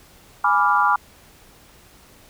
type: chord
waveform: sine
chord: G# diminished seventh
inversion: none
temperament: equal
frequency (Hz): 830.6 / 987.8 / 1174.7 / 1396.9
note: G#5 / B5 / D6 / F6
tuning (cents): 0 / 0 / 0 / 0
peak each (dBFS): -21 / -20 / -19 / -21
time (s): 0.44-0.96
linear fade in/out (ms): 5
effects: pink hiss -50 dBFS RMS until 2.29 s